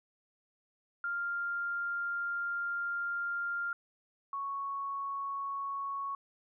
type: tone pair in turn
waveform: sine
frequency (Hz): 1396.9 / 1108.7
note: F6 / C#6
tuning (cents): 0 / 0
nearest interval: major third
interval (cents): 400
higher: first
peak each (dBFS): -32 / -34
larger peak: first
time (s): 1.04-3.73 / 4.33-6.15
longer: first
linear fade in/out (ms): 2
effects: none